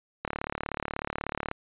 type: click train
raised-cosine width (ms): 0.5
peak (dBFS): -15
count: 47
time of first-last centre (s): 0.25-1.514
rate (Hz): 36.4
effects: resampled to 8000 Hz